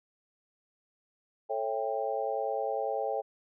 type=chord; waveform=sine; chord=A dominant seventh; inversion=none; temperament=just; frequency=440 / 550 / 660 / 792 Hz; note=A4 / C#5 / E5 / G5; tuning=0 / -14 / +2 / +18 cents; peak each=-35 / -34 / -36 / -34 dBFS; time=1.49-3.22 s; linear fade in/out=20 ms; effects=none